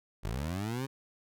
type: linear sweep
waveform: 20% pulse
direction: up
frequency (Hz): 45.52 to 138.59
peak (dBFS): -28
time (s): 0.23-0.87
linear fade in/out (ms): 20
effects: none